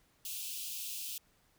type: high-pass noise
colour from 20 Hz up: white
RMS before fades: -41 dBFS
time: 0.25-1.18 s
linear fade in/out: 2 ms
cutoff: 2500 Hz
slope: 96 dB/octave
effects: pink hiss -70 dBFS RMS until 1.58 s